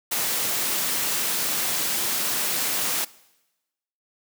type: high-pass noise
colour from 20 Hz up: white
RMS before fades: -25 dBFS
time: 0.11-3.05 s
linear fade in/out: 10 ms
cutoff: 130 Hz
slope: 24 dB/octave
effects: noise-tail reverb RT60 1.0 s tail -21 dB re dry